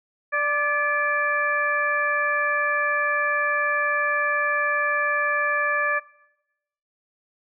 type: harmonic tone with a mistuned harmonic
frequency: 588 Hz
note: D5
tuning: 2 cents sharp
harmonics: 1 / 2 / 3 / 4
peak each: -28 / -26 / -22 / -31 dBFS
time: 0.32-6 s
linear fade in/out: 20 ms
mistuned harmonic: 3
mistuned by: -38 cents
effects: noise-tail reverb RT60 0.9 s tail -20 dB re dry